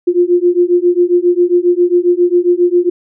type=beating tone pair; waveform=sine; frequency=349.2 / 356.6 Hz; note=F4 / F4; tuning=0 / +36 cents; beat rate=7.4 Hz; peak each=-11 dBFS; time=0.07-2.9 s; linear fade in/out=10 ms; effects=none